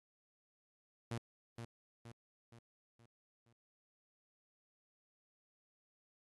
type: tone with echo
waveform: sawtooth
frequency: 116.54 Hz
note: A#2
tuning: in tune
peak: -35 dBFS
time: 1.11-1.18 s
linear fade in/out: 5 ms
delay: 470 ms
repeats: 5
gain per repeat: -6 dB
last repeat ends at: 3.53 s
effects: AAC 32 kbps